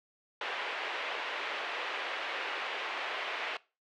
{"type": "band-pass noise", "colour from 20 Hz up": "white", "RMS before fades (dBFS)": -37, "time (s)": [0.41, 3.57], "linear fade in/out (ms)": 2, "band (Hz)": [410, 2900], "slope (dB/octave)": 24, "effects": ["noise-tail reverb RT60 0.3 s tail -21 dB re dry"]}